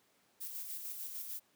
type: noise with tremolo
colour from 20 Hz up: violet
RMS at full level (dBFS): -42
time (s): 0.4-1.4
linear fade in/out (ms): 20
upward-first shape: square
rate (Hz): 6.7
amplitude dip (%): 35
effects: pink hiss -71 dBFS RMS until 1.55 s + high-pass 200 Hz 12 dB/octave